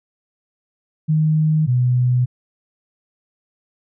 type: tone pair in turn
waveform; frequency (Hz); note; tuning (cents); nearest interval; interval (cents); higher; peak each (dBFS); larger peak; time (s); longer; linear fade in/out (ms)
sine; 155.56 / 124.76; D#3 / B2; 0 / +18; major third; 382; first; -13; neither; 1.08-1.67 / 1.67-2.26; neither; 20
effects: none